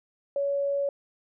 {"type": "tone", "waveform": "sine", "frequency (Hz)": 562, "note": "C#5", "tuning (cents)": 24, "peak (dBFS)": -24, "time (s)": [0.36, 0.89], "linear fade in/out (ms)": 2, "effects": []}